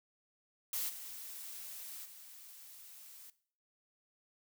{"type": "noise with level steps", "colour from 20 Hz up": "blue", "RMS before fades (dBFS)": [-37, -47, -54], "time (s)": [0.73, 3.3], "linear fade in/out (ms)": 2, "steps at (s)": [0.88, 2.04], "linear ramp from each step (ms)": 20, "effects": ["noise-tail reverb RT60 0.5 s tail -17 dB re dry"]}